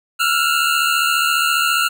25% pulse tone pair together, 1345.3 / 1420 Hz, E6 / F6, +35 / +28 cents, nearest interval minor second, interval 93 cents, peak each -14 dBFS, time 0.19-1.89 s, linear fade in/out 20 ms, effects none

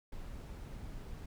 brown noise, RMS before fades -45 dBFS, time 0.12-1.26 s, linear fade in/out 5 ms, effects none

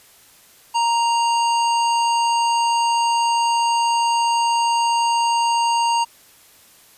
harmonic tone, 932.3 Hz, A#5, in tune, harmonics 1 / 3 / 5 / 7 / 9, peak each -16 / -26 / -30 / -33 / -35 dBFS, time 0.74-6.05 s, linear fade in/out 20 ms, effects white hiss -50 dBFS RMS until 6.97 s + resampled to 32000 Hz

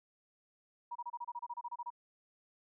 sine tone bursts, 957 Hz, A#5, 45 cents sharp, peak -38 dBFS, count 14, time 0.91-1.904 s, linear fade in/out 10 ms, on 45 ms, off 28 ms, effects none

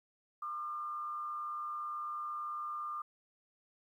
sine tone with frequency modulation, 1203 Hz, D6, 41 cents sharp, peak -37 dBFS, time 0.42-3.02 s, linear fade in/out 5 ms, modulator 128 Hz, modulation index 0.38, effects 12-bit

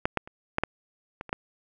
clicks, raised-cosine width 0.5 ms, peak -8 / -9 / -28 / -9 / -9 / -20 / -26 / -11 dBFS, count 8, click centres 0.055 / 0.173 / 0.275 / 0.584 / 0.636 / 1.211 / 1.293 / 1.329 s, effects none

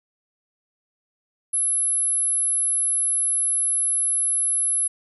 sine tone, 11000 Hz, F9, 27 cents flat, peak -19 dBFS, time 1.53-4.88 s, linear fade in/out 10 ms, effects none

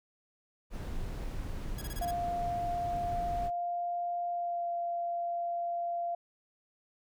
brown noise, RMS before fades -38 dBFS, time 0.7-3.51 s, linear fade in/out 50 ms
5% pulse tone bursts, 1661.2 Hz, G#6, in tune, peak -31 dBFS, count 6, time 1.78-2.111 s, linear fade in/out 5 ms, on 36 ms, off 23 ms
sine tone with pitch glide, 698.5 to 690.5 Hz, F5 to F5, 0 to -20 cents, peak -31 dBFS, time 2.01-6.15 s, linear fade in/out 5 ms, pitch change -20 cents, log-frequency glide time 4.3-4.69 s
effects none

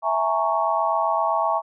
sine chord, A# half-diminished seventh, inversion second, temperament equal with one note detuned, 659.3 / 830.6 / 918.4 / 1108.7 Hz, E5 / G#5 / A#5 / C#6, 0 / 0 / -26 / 0 cents, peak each -24 / -25 / -25 / -24 dBFS, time 0.02-1.62 s, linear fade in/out 50 ms, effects none

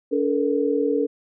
sine tone cluster, 285.9 / 433.6 / 473.7 Hz, D4 / A4 / A#4, -46 / -25 / +28 cents, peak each -23 dBFS, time 0.11-1.07 s, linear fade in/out 20 ms, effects none

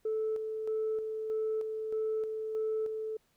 sine tone with tremolo, 437.3 Hz, A4, 11 cents flat, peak -28 dBFS, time 0.05-3.17 s, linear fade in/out 5 ms, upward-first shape square, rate 1.6 Hz, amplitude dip 45%, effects tanh soft clip ceiling -26 dBFS + pink hiss -72 dBFS RMS until 3.36 s

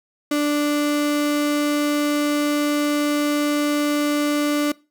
35% pulse tone, 293.7 Hz, D4, in tune, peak -16 dBFS, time 0.31-4.72 s, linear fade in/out 5 ms, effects noise-tail reverb RT60 0.3 s tail -22 dB re dry

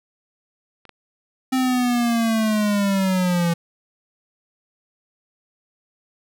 clicks, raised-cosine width 0.3 ms, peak -29 / -26 dBFS, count 2, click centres 0.853 / 0.893 s
square linear sweep, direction down, 261.6 to 167.7 Hz, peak -18 dBFS, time 1.52-3.54 s, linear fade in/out 10 ms
effects none

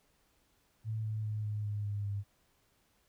sine tone with pitch steps, 110 / 108.42 / 106.87 / 105.34 / 103.83 / 102.34 / 100.87 Hz, A2 / A2 / A2 / G#2 / G#2 / G#2 / G2, 0 / -25 / -50 / +25 / 0 / -25 / +50 cents, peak -33 dBFS, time 0.84-2.24 s, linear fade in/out 50 ms, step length 200 ms, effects pink hiss -72 dBFS RMS until 3.08 s

